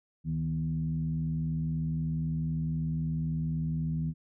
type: tone with frequency modulation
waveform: sine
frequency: 157.8 Hz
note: D#3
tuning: 25 cents sharp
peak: -28 dBFS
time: 0.24-4.14 s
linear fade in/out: 50 ms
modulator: 83.9 Hz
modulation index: 0.63
effects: none